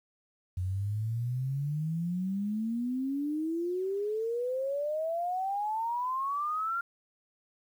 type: exponential sweep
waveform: sine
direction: up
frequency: 89.3 to 1400 Hz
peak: -29 dBFS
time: 0.57-6.81 s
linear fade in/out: 5 ms
effects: 10-bit